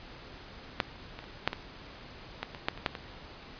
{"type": "clicks", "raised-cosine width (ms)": 0.3, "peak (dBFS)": [-9, -24, -29, -8, -18, -16, -25, -10, -27, -10, -21], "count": 11, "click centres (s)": [0.802, 1.19, 1.241, 1.476, 1.531, 2.43, 2.548, 2.685, 2.776, 2.862, 2.952], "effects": ["pink hiss -48 dBFS RMS until 3.59 s", "resampled to 11025 Hz"]}